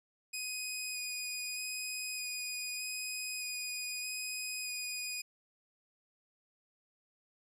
15% pulse tone with vibrato, 2489 Hz, D#7, in tune, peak -30 dBFS, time 0.33-5.22 s, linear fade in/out 10 ms, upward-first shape square, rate 0.81 Hz, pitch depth 11 cents each way, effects none

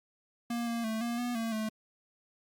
square tone with pitch steps, 235.9 / 233 / 220.8 / 236.1 / 243.2 / 227 / 217.7 Hz, A#3 / A#3 / A3 / A#3 / B3 / A#3 / A3, +21 / -1 / +6 / +22 / -26 / -46 / -18 cents, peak -32 dBFS, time 0.5-1.69 s, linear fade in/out 5 ms, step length 170 ms, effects Opus 48 kbps

